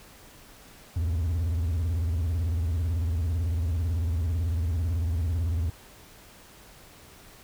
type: tone with vibrato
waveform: triangle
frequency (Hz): 83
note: E2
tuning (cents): +12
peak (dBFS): -22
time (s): 0.96-5.7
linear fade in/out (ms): 5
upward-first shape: square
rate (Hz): 18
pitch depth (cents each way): 140
effects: pink hiss -51 dBFS RMS until 7.43 s